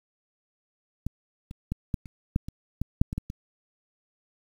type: clicks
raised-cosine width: 5 ms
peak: -17 / -26 / -16 / -14 / -30 / -10 / -23 / -15 / -6 / -19 / -16 / -22 dBFS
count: 12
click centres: 1.066 / 1.511 / 1.72 / 1.942 / 2.058 / 2.361 / 2.485 / 2.816 / 3.015 / 3.129 / 3.18 / 3.301 s
effects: 8-bit